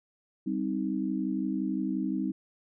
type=chord; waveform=sine; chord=C minor; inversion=second; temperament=equal with one note detuned; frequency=196 / 261.6 / 313.3 Hz; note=G3 / C4 / Eb4; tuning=0 / 0 / +12 cents; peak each=-32 dBFS; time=0.46-2.32 s; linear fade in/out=10 ms; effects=none